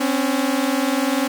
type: tone pair together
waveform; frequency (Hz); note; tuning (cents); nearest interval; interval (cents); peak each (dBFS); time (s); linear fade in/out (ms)
sawtooth; 260 / 280.3; C4 / C#4; -11 / +19; minor second; 130; -17; 0-1.28; 10
effects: 7-bit